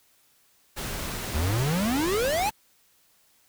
pink noise, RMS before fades -33 dBFS, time 0.76-2.51 s, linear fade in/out 20 ms
square exponential sweep, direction up, 70.8 to 886 Hz, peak -24 dBFS, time 1.34-2.5 s, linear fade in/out 10 ms
effects white hiss -63 dBFS RMS until 3.48 s

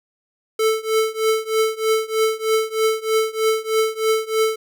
square tone with tremolo, 440 Hz, A4, in tune, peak -14 dBFS, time 0.59-4.56 s, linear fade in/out 5 ms, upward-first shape triangle, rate 3.2 Hz, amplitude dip 95%, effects none

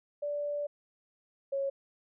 sine tone pair in turn, 583 / 550.3 Hz, D5 / C#5, -13 / -13 cents, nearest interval minor second, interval 100 cents, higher first, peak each -31 / -29 dBFS, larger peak second, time 0.22-0.67 / 1.52-1.7 s, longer first, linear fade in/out 10 ms, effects none

